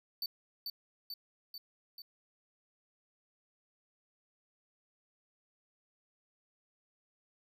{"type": "tone with echo", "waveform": "square", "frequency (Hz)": 4547, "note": "C#8", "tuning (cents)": 43, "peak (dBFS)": -35, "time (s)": [0.22, 0.26], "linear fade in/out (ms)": 2, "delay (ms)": 440, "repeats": 4, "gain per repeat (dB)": -3, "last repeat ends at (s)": 2.02, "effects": []}